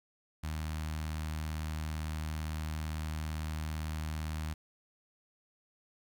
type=tone with notch filter; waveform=sawtooth; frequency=77.78 Hz; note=D#2; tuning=in tune; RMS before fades=-37 dBFS; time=0.43-4.54 s; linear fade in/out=10 ms; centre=440 Hz; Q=0.75; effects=11-bit